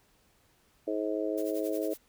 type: harmonic tone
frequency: 106.4 Hz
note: G#2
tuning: 42 cents sharp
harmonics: 3 / 4 / 5 / 6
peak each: -33 / -34 / -35 / -36 dBFS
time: 0.87-1.94 s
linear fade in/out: 10 ms
type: noise with tremolo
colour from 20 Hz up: blue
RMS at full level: -45 dBFS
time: 1.37-1.98 s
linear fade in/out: 10 ms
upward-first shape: sine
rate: 11 Hz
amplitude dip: 80%
effects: pink hiss -67 dBFS RMS until 2.08 s